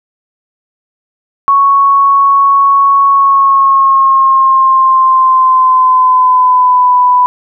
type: tone with pitch glide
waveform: sine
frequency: 1108.7 to 993.5 Hz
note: C#6 to B5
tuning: 0 to +10 cents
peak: -4 dBFS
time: 1.48-7.26 s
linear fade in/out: 0 ms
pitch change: -190 cents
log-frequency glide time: 3.08-6.96 s
effects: none